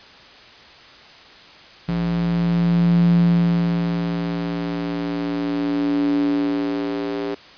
square tone with high-pass filter sweep, 57.4 Hz, A#1, 26 cents flat, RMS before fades -20 dBFS, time 1.88-7.35 s, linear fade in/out 10 ms, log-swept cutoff 140 to 350 Hz, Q 7.4, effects white hiss -44 dBFS RMS until 7.57 s + resampled to 11025 Hz

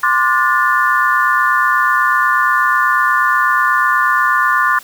sine chord, D dominant seventh, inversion third, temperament equal with one note detuned, 1046.5 / 1174.7 / 1445.3 / 1760 Hz, C6 / D6 / F#6 / A6, 0 / 0 / -41 / 0 cents, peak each -16 dBFS, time 0.03-4.79 s, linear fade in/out 5 ms, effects white hiss -39 dBFS RMS until 4.83 s

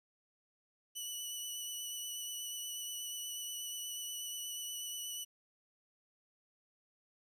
15% pulse tone with vibrato, 2960 Hz, F#7, in tune, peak -33 dBFS, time 0.95-5.25 s, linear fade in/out 20 ms, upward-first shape sine, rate 8.3 Hz, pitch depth 15 cents each way, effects resampled to 32000 Hz + 12-bit

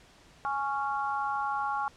harmonic tone, 277.2 Hz, C#4, in tune, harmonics 3 / 4 / 5, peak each -31 / -33 / -35 dBFS, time 0.45-1.88 s, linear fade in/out 0 ms, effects pink hiss -57 dBFS RMS until 1.96 s + low-pass 7000 Hz 12 dB/octave

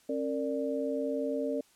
sine tone cluster, 270.4 / 459.6 / 588 Hz, C#4 / A#4 / D5, -43 / -25 / +2 cents, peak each -33 / -34 / -34 dBFS, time 0.09-1.61 s, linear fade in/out 5 ms, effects white hiss -64 dBFS RMS until 1.75 s + low-pass 11000 Hz 12 dB/octave

